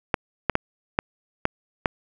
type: clicks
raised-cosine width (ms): 0.5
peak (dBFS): -4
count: 6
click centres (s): 0.142 / 0.497 / 0.554 / 0.989 / 1.454 / 1.858
effects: none